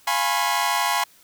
sawtooth chord, C# dominant seventh, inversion first, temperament equal with one note detuned, 698.5 / 830.6 / 987.8 / 1080.3 Hz, E#5 / G#5 / B5 / C#6, 0 / 0 / 0 / -45 cents, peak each -25 / -21 / -21 / -22 dBFS, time 0.07-1.04 s, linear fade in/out 5 ms, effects white hiss -54 dBFS RMS until 1.23 s

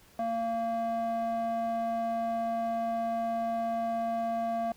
square tone with band-pass filter, 229.2 Hz, A#3, 29 cents flat, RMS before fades -31 dBFS, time 0.19-4.72 s, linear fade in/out 2 ms, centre 630 Hz, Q 3.4, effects pink hiss -59 dBFS RMS until 4.76 s

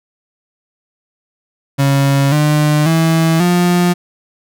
35% pulse tone with pitch steps, 138.59 / 150.26 / 162.92 / 176.64 Hz, C#3 / D3 / E3 / F3, 0 / +40 / -20 / +20 cents, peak -8 dBFS, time 1.78-3.94 s, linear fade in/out 20 ms, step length 540 ms, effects none

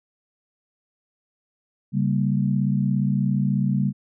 sine chord, G diminished, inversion second, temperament equal, 138.59 / 196 / 233.1 Hz, Db3 / G3 / Bb3, 0 / 0 / 0 cents, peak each -22 / -22 / -27 dBFS, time 1.92-3.93 s, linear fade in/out 50 ms, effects none

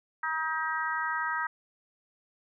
harmonic tone, 317.2 Hz, D#4, 33 cents sharp, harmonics 3 / 4 / 5 / 6, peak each -34 / -33 / -33 / -36 dBFS, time 0.23-1.47 s, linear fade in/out 5 ms, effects none

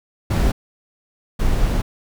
brown noise bursts at uneven times, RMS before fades -17 dBFS, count 2, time 0.3-0.52 / 1.39-1.82 s, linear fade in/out 10 ms, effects none

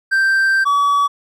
triangle tone pair in turn, 1568 / 1139.2 Hz, G6 / C#6, 0 / +47 cents, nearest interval tritone, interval 553 cents, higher first, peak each -10 dBFS, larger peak neither, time 0.11-0.65 / 0.65-1.08 s, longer first, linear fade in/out 20 ms, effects none

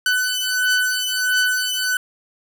sawtooth beating tone pair, 1500 / 1501.5 Hz, F#6 / F#6, +23 / +25 cents, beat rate 1.5 Hz, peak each -17 dBFS, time 0.06-1.97 s, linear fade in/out 2 ms, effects none

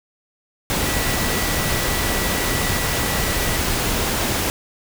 sine tone in noise, 1952 Hz, B6, 21 cents flat, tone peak -30 dBFS, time 0.86-3.57 s, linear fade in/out 0 ms, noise pink, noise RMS -21 dBFS, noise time 0.7-4.5 s, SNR -12 dB, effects none

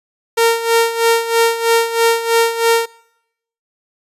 sawtooth tone with tremolo, 460 Hz, A#4, 23 cents flat, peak -5 dBFS, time 0.37-2.86 s, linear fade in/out 10 ms, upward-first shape sine, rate 3.1 Hz, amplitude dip 75%, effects noise-tail reverb RT60 0.8 s tail -22 dB re dry + resampled to 32000 Hz

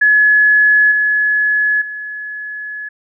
sine tone with level steps, 1700 Hz, G#6, 40 cents sharp, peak -7 / -11 / -23 dBFS, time 0.01-2.89 s, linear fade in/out 10 ms, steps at 0.91 / 1.81 s, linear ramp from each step 10 ms, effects none

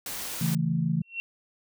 white noise, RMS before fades -35 dBFS, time 0.06-0.55 s, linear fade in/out 2 ms
sine chord, A major, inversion first, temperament equal, 138.59 / 164.81 / 220 Hz, C#3 / E3 / A3, 0 / 0 / 0 cents, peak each -30 / -25 / -31 dBFS, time 0.41-1.02 s, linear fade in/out 5 ms
sine tone with exponential growth, 2724 Hz, F7, 44 cents flat, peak -26 dBFS, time 1.02-1.2 s, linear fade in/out 0 ms, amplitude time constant 37 ms
effects none

